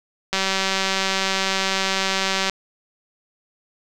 click train, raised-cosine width 0.2 ms, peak -4 dBFS, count 417, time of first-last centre 0.33-2.497 s, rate 192 Hz, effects none

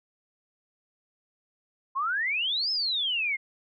sine exponential two-way sweep, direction up then down, 1033 to 5280 to 2083 Hz, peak -25 dBFS, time 1.95-3.37 s, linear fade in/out 20 ms, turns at 2.71 s, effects none

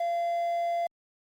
triangle tone with quantisation, 686 Hz, F5, 31 cents flat, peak -24 dBFS, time 0-0.87 s, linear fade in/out 5 ms, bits 9, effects Opus 48 kbps

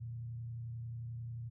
sine tone with frequency modulation, 116.54 Hz, A#2, in tune, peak -40 dBFS, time 0-1.5 s, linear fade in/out 20 ms, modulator 31.3 Hz, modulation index 0.37, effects none

